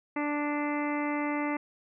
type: harmonic tone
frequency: 293.7 Hz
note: D4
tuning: in tune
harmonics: 1 / 2 / 3 / 4 / 5 / 6 / 7 / 8 / 9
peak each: -30 / -37 / -36 / -39 / -45 / -46 / -37 / -47 / -48 dBFS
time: 0.16-1.57 s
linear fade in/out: 5 ms
effects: none